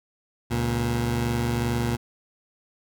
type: tone pair together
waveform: 20% pulse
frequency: 70.5 / 118.69 Hz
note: C#2 / A#2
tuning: +30 / +32 cents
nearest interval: major sixth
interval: 902 cents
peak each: -25 / -19 dBFS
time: 0.5-1.97 s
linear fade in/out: 20 ms
effects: none